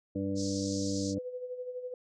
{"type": "harmonic tone", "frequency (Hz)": 98, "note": "G2", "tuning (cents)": 0, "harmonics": [1, 2, 3, 5, 6], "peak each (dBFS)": [-38, -36, -33, -38, -44], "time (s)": [0.15, 1.19], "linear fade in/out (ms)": 10}
{"type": "band-pass noise", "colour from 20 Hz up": "pink", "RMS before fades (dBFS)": -42, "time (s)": [0.35, 1.15], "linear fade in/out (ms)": 50, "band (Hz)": [4500, 7100], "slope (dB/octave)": 48}
{"type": "tone with tremolo", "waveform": "sine", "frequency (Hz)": 500, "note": "B4", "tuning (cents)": 21, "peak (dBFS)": -34, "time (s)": [1.17, 1.94], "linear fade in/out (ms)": 2, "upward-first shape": "sine", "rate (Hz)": 12, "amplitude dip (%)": 60}
{"effects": []}